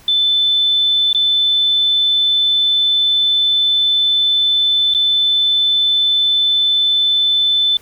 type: tone with dropouts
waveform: sine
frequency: 3520 Hz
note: A7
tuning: in tune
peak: -11 dBFS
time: 0.08-7.77 s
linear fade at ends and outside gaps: 2 ms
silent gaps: 1.13-1.147 / 4.939-4.947 s
effects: pink hiss -46 dBFS RMS until 7.81 s